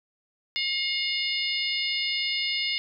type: harmonic tone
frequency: 717 Hz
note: F5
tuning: 45 cents sharp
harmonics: 3 / 4 / 5 / 6 / 7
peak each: -30 / -31 / -32 / -33 / -33 dBFS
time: 0.56-2.78 s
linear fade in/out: 0 ms
effects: none